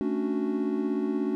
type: chord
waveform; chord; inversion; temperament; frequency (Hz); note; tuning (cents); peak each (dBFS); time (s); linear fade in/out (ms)
triangle; D major seventh; second; equal; 220 / 277.2 / 293.7 / 370; A3 / C#4 / D4 / F#4; 0 / 0 / 0 / 0; -29; 0.01-1.35; 0
effects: none